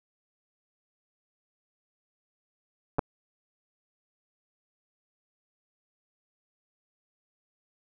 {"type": "clicks", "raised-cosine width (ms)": 1, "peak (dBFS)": [-15, -10], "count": 2, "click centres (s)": [2.985, 2.992], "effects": []}